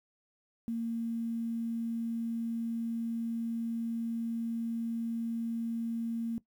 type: tone with quantisation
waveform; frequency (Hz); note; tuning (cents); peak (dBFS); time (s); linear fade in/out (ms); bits
sine; 230; A#3; -23; -31; 0.68-6.38; 0; 10
effects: noise-tail reverb RT60 0.1 s tail -18 dB re dry